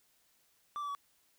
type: tone with pitch steps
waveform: triangle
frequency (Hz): 1174.7 / 1154.5 / 1134.7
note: D6 / D6 / C#6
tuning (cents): 0 / -30 / +40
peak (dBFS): -34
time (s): 0.76-0.949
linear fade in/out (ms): 0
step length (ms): 63
effects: white hiss -71 dBFS RMS until 1.38 s